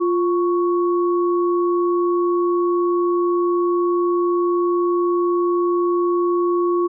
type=tone pair together; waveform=sine; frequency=349.9 / 1111 Hz; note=F4 / C#6; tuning=+3 / +4 cents; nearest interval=octave + minor sixth; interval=2001 cents; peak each=-16 / -24 dBFS; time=0-6.88 s; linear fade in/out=20 ms; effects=none